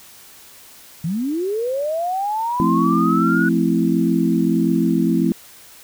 sine linear sweep, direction up, 151.6 to 1481 Hz, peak -19 dBFS, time 1.04-3.49 s, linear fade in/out 5 ms
sine chord, F major seventh, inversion none, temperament equal, 174.61 / 220 / 261.6 / 329.6 Hz, F3 / A3 / C4 / E4, 0 / 0 / 0 / 0 cents, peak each -20 dBFS, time 2.6-5.32 s, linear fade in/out 0 ms
effects white hiss -44 dBFS RMS until 5.83 s

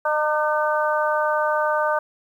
harmonic tone with a mistuned harmonic, 304.1 Hz, D#4, 40 cents flat, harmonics 2 / 3 / 4 / 5, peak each -22 / -24 / -25 / -26 dBFS, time 0.05-1.99 s, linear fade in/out 5 ms, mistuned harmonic 4, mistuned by -21 cents, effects 9-bit

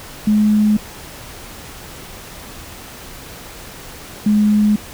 sine tone pair in turn, 211.7 / 210.2 Hz, G#3 / G#3, +33 / +21 cents, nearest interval unison, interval 12 cents, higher first, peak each -10 dBFS, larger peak neither, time 0.27-0.77 / 4.26-4.76 s, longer neither, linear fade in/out 5 ms, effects pink hiss -35 dBFS RMS until 4.93 s

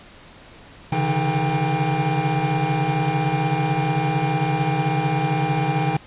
square tone cluster, 135.5 / 146.6 / 162.3 / 313.5 / 795 Hz, C#3 / D3 / E3 / D#4 / G5, -39 / -3 / -27 / +13 / +24 cents, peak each -27 / -25 / -26 / -30 / -25 dBFS, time 0.92-5.97 s, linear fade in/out 5 ms, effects pink hiss -45 dBFS RMS until 6.06 s + resampled to 8000 Hz

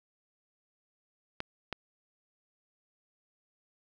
clicks, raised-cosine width 0.3 ms, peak -18 dBFS, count 2, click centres 1.404 / 1.727 s, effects none

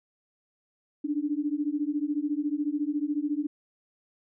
sine beating tone pair, 287.7 / 301.7 Hz, D4 / D4, -36 / +47 cents, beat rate 14 Hz, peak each -29 dBFS, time 1.04-3.47 s, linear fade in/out 10 ms, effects none

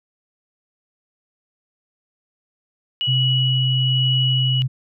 sine tone with tremolo, 2928 Hz, F#7, 19 cents flat, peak -18 dBFS, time 3.01-4.62 s, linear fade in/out 0 ms, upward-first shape sine, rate 1.1 Hz, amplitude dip 25%
sine tone, 129.4 Hz, C3, 19 cents flat, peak -17 dBFS, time 3.07-4.68 s, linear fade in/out 20 ms
effects none

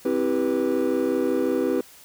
triangle chord, C major seventh, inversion none, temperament just, 261.6 / 327 / 392.4 / 490.5 Hz, C4 / E4 / G4 / B4, 0 / -14 / +2 / -12 cents, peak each -23 dBFS, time 0.05-1.81 s, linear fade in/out 5 ms, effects tanh soft clip ceiling -13 dBFS + white hiss -49 dBFS RMS until 2.04 s

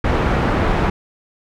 pink low-pass noise, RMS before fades -17 dBFS, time 0.04-0.9 s, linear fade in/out 5 ms, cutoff 1600 Hz, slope 12 dB/octave, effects none

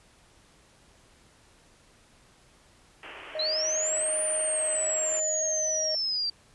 white band-pass noise, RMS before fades -44 dBFS, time 3.03-5.2 s, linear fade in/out 2 ms, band 290 to 3100 Hz, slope 96 dB/octave
triangle tone, 622.3 Hz, D#5, in tune, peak -29 dBFS, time 3.35-5.95 s, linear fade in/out 2 ms
sine linear two-way sweep, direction up then down, 3951 to 9340 to 4639 Hz, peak -26 dBFS, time 3.39-6.3 s, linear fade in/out 5 ms, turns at 4.19 s
effects pink hiss -59 dBFS RMS until 6.54 s + resampled to 24000 Hz

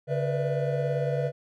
triangle tone cluster, 141.3 / 485.2 / 503 / 593 / 663 Hz, C#3 / B4 / B4 / D5 / E5, +34 / -31 / +32 / +17 / +10 cents, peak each -26 / -28 / -33 / -32 / -32 dBFS, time 0.07-1.32 s, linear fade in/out 50 ms, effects none

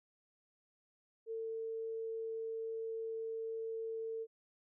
sine tone, 449.4 Hz, A4, 37 cents sharp, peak -38 dBFS, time 1.26-4.27 s, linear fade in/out 50 ms, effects none

